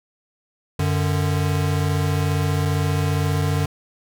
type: tone pair together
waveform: square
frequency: 93.6 / 148.58 Hz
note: F#2 / D3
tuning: +20 / +20 cents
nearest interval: minor sixth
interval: 800 cents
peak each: -22 dBFS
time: 0.79-3.66 s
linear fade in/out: 5 ms
effects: none